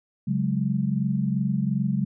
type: chord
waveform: sine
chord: C# suspended fourth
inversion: none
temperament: equal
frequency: 138.59 / 185 / 207.7 Hz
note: C#3 / F#3 / G#3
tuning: 0 / 0 / 0 cents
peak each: -26 dBFS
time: 0.27-2.05 s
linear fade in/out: 10 ms
effects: none